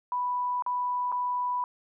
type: tone with dropouts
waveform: sine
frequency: 987.8 Hz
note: B5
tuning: in tune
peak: -26 dBFS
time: 0.12-1.64 s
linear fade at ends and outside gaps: 1 ms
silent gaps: 0.623-0.663 / 1.118-1.124 s
effects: none